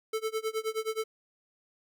square tone with tremolo, 440 Hz, A4, in tune, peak -28 dBFS, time 0.13-1.04 s, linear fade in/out 5 ms, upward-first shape sine, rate 9.5 Hz, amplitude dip 95%, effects none

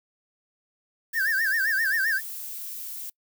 triangle tone with vibrato, 1686 Hz, G#6, 26 cents sharp, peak -20 dBFS, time 1.13-2.21 s, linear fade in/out 50 ms, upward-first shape sine, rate 7.6 Hz, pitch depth 160 cents each way
violet noise, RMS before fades -36 dBFS, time 1.13-3.1 s, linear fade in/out 5 ms
effects noise-tail reverb RT60 0.1 s tail -25 dB re dry

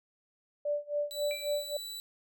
sine tone with tremolo, 586 Hz, D5, 4 cents flat, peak -27 dBFS, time 0.65-1.77 s, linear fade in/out 5 ms, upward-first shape sine, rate 3.7 Hz, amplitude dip 95%
sawtooth tone, 3951 Hz, B7, in tune, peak -36 dBFS, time 1.11-2 s, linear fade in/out 0 ms
sine tone with exponential decay, 2349 Hz, D7, in tune, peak -36 dBFS, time 1.31-1.72 s, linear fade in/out 0 ms, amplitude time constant 87 ms
effects none

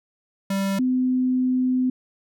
square / sine tone pair in turn, 195.5 / 254.8 Hz, G3 / C4, -4 / -46 cents, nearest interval perfect fourth, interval 458 cents, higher second, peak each -22 / -18 dBFS, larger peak second, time 0.5-0.79 / 0.79-1.9 s, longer second, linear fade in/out 5 ms, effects none

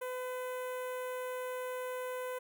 sawtooth tone with notch filter, 505 Hz, B4, 39 cents sharp, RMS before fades -39 dBFS, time 0.01-2.39 s, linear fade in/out 10 ms, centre 4800 Hz, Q 0.51, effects none

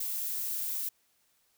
violet noise, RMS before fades -34 dBFS, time 0-0.89 s, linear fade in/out 5 ms, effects white hiss -71 dBFS RMS until 1.57 s

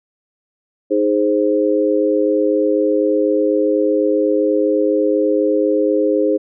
sine chord, Ab major, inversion second, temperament equal, 311.1 / 415.3 / 523.3 Hz, Eb4 / Ab4 / C5, 0 / 0 / 0 cents, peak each -17 dBFS, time 0.9-6.38 s, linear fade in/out 20 ms, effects none

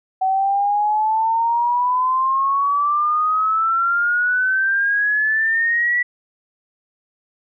sine exponential sweep, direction up, 754 to 1961 Hz, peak -15 dBFS, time 0.21-6.03 s, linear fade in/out 10 ms, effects none

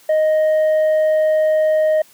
sine tone with tanh clipping, 622.3 Hz, D#5, in tune, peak -13 dBFS, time 0.09-2.02 s, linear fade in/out 5 ms, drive 3 dB, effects white hiss -49 dBFS RMS until 2.13 s + high-pass 100 Hz 12 dB/octave

